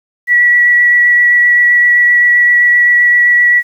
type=tone with vibrato; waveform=sine; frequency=1941 Hz; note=B6; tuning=31 cents flat; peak=-5 dBFS; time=0.27-3.63 s; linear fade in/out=50 ms; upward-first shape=sine; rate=7.7 Hz; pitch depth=10 cents each way; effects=7-bit